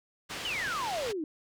white low-pass noise, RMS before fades -39 dBFS, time 0.29-1.13 s, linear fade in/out 20 ms, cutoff 4200 Hz, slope 12 dB/octave
sine exponential sweep, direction down, 3116 to 292.9 Hz, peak -31 dBFS, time 0.45-1.24 s, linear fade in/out 2 ms
effects none

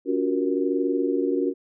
sine tone cluster, 283 / 356.2 / 377.2 / 469.6 Hz, C#4 / F4 / F#4 / A#4, +36 / +34 / +33 / +13 cents, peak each -25 / -26 / -27 / -28 dBFS, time 0.05-1.54 s, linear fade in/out 50 ms, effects none

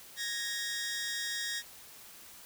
15% pulse tone pair together, 1656.1 / 1864.7 Hz, G#6 / A#6, -5 / 0 cents, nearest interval major second, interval 205 cents, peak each -33 / -29 dBFS, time 0.16-1.63 s, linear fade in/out 50 ms, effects white hiss -52 dBFS RMS until 2.45 s

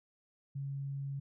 sine tone, 138.59 Hz, C#3, in tune, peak -36 dBFS, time 0.55-1.2 s, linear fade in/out 10 ms, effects none

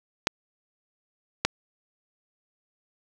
clicks, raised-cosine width 0.2 ms, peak -3 dBFS, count 2, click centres 0.271 / 1.45 s, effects none

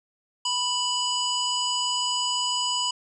harmonic tone, 987.8 Hz, B5, in tune, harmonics 1 / 3 / 5 / 7 / 8, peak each -29 / -27 / -30 / -33 / -35 dBFS, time 0.45-2.91 s, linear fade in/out 5 ms, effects none

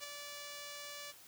5% pulse tone with ADSR envelope, 580 Hz, D5, 22 cents flat, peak -29 dBFS, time 0-1.13 s, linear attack 38 ms, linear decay 3 ms, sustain -5 dB, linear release 31 ms, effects white hiss -58 dBFS RMS until 1.27 s

